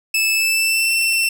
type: tone with pitch glide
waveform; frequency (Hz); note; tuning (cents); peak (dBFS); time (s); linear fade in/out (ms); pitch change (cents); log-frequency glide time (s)
sawtooth; 2620 to 2691; E7 to E7; -11 to +35; -12; 0.14-1.29; 5; +46; 0.35-0.93
effects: none